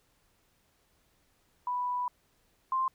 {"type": "tone pair in turn", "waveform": "sine", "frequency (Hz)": [987.8, 1048.1], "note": ["B5", "C6"], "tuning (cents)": [0, 3], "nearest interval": "minor second", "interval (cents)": 103, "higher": "second", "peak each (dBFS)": [-29, -26], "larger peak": "second", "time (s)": [[1.67, 2.08], [2.72, 2.88]], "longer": "first", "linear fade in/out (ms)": 2, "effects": ["pink hiss -70 dBFS RMS until 2.94 s"]}